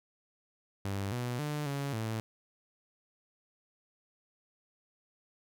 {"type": "tone with pitch steps", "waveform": "sawtooth", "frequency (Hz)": [98.8, 122.5, 148.9, 140.3, 111.1], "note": ["G2", "B2", "D3", "C#3", "A2"], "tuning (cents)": [14, -14, 24, 21, 17], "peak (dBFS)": -29, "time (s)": [0.85, 2.2], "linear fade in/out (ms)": 0, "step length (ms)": 270, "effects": []}